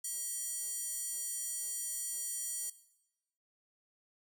square tone with high-pass filter, 643 Hz, E5, 43 cents flat, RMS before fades -39 dBFS, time 0.04-2.7 s, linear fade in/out 5 ms, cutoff 7800 Hz, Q 2.9, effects noise-tail reverb RT60 0.9 s tail -17 dB re dry

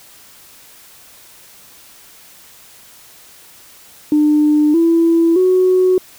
sine tone with pitch steps, 300 / 332.9 / 369.3 Hz, D4 / E4 / F#4, +37 / +17 / -3 cents, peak -8 dBFS, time 4.12-5.98 s, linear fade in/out 2 ms, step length 620 ms, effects tanh soft clip ceiling -4 dBFS + white hiss -43 dBFS RMS until 6.18 s

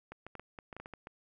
clicks, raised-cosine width 0.5 ms, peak -30 dBFS, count 11, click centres 0.12 / 0.266 / 0.353 / 0.396 / 0.588 / 0.728 / 0.766 / 0.8 / 0.859 / 0.937 / 1.071 s, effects none

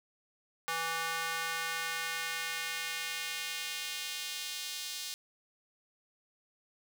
square tone with high-pass filter sweep, 164.81 Hz, E3, in tune, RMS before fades -37 dBFS, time 0.68-5.14 s, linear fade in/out 0 ms, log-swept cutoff 1100 to 4000 Hz, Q 1.3, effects none

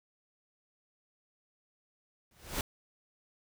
pink noise with exponential growth, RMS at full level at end -30 dBFS, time 2.31-2.61 s, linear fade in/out 2 ms, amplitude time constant 64 ms, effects none

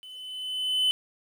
triangle tone with level ramp, 3024 Hz, F#7, 37 cents sharp, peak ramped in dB -41 to -18 dBFS, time 0.03-0.91 s, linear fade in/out 0 ms, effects 10-bit

